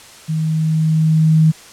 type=tone with level ramp; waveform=sine; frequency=158.1 Hz; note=D#3; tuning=28 cents sharp; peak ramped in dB=-16 to -7 dBFS; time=0.28-1.52 s; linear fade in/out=20 ms; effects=white hiss -40 dBFS RMS until 1.72 s + low-pass 9000 Hz 12 dB/octave